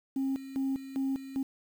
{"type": "tone with tremolo", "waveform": "sine", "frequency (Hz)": 269.1, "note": "C4", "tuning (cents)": 49, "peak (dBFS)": -26, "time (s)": [0.16, 1.43], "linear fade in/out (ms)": 5, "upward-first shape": "square", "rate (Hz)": 2.5, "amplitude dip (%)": 80, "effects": ["tanh soft clip ceiling -25 dBFS", "9-bit"]}